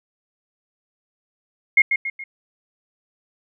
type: tone with echo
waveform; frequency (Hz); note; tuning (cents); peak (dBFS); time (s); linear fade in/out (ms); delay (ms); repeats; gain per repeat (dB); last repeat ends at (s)
sine; 2147; C7; +44; -9; 1.77-1.82; 5; 140; 3; -7; 2.24
effects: none